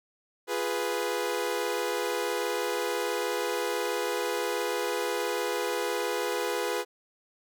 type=chord; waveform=sawtooth; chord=F diminished; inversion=none; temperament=equal; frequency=349.2 / 415.3 / 493.9 Hz; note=F4 / Ab4 / Cb5; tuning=0 / 0 / 0 cents; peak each=-31 / -28 / -27 dBFS; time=0.47-6.85 s; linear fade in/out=50 ms; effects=none